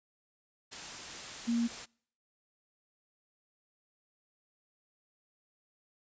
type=tone in noise; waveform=sine; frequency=234.3 Hz; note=A#3; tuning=9 cents sharp; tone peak=-27 dBFS; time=1.47-1.68 s; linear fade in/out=20 ms; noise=white; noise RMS=-43 dBFS; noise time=0.71-1.86 s; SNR=+13 dB; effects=noise-tail reverb RT60 0.6 s tail -26 dB re dry + resampled to 16000 Hz